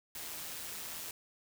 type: noise with amplitude modulation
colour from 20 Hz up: white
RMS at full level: -41 dBFS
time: 0.15-1.11 s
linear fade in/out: 2 ms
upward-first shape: sine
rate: 163 Hz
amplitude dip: 45%
effects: none